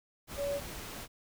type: tone in noise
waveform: sine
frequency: 567 Hz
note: C#5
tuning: 39 cents sharp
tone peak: -31 dBFS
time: 0.36-0.61 s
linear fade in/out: 50 ms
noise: pink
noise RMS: -43 dBFS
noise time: 0.27-1.08 s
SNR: +9 dB
effects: none